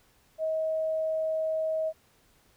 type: tone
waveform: sine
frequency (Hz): 635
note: D#5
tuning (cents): +35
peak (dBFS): -26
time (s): 0.38-1.93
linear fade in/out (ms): 50
effects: pink hiss -64 dBFS RMS until 2.56 s